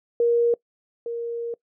sine tone pair in turn, 471.5 / 468.2 Hz, A#4 / A#4, +20 / +8 cents, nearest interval unison, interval 12 cents, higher first, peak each -16 / -26 dBFS, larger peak first, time 0.2-0.54 / 1.06-1.54 s, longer second, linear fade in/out 2 ms, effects noise-tail reverb RT60 0.1 s tail -23 dB re dry

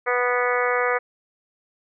harmonic tone, 246.2 Hz, B3, 5 cents flat, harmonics 2 / 3 / 4 / 5 / 6 / 7 / 8 / 9, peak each -23 / -29 / -30 / -26 / -29 / -30 / -28 / -31 dBFS, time 0.06-0.99 s, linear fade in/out 20 ms, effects none

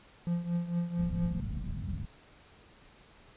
triangle tone with tremolo, 172.6 Hz, F3, 20 cents flat, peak -24 dBFS, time 0.27-1.4 s, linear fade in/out 0 ms, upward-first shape triangle, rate 4.4 Hz, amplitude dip 80%
pink low-pass noise, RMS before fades -36 dBFS, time 0.97-2.06 s, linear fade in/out 20 ms, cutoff 230 Hz, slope 48 dB/octave
effects pink hiss -58 dBFS RMS until 3.36 s + resampled to 8000 Hz

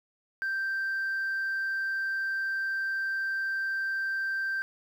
sine tone, 1568 Hz, G6, in tune, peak -26 dBFS, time 0.42-4.62 s, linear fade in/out 0 ms, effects tanh soft clip ceiling -26 dBFS + 10-bit

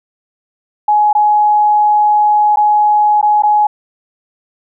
sine tone with dropouts, 840 Hz, G#5, 19 cents sharp, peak -7 dBFS, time 0.88-3.67 s, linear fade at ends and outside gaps 5 ms, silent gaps 1.13-1.15 / 2.56-2.57 / 3.214-3.227 / 3.423-3.434 s, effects none

